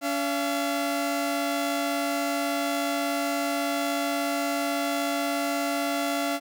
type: tone pair together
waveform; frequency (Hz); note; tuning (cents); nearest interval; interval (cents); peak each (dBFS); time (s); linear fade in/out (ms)
sawtooth; 283.8 / 681.3; C#4 / F5; +41 / -43; octave + minor third; 1516; -24; 0.01-6.4; 50
effects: none